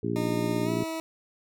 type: harmonic tone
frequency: 58 Hz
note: A#1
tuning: 8 cents flat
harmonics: 2 / 3 / 4 / 5 / 6 / 7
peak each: -33 / -33 / -33 / -33 / -33 / -33 dBFS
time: 0.03-0.84 s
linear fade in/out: 5 ms
type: tone with pitch glide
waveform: 20% pulse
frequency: 306 to 323.6 Hz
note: D#4 to E4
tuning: -29 to -32 cents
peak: -26 dBFS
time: 0.16-1 s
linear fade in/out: 0 ms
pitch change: +97 cents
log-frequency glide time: 0.64-0.7 s
effects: none